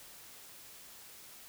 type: silence
effects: white hiss -53 dBFS RMS until 1.48 s